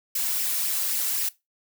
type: noise with flanger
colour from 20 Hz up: blue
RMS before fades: -26 dBFS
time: 0.15-1.29 s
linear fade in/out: 5 ms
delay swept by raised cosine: 0.36 to 2.26 ms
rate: 3.8 Hz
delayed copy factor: +0.5
effects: noise-tail reverb RT60 0.2 s tail -19 dB re dry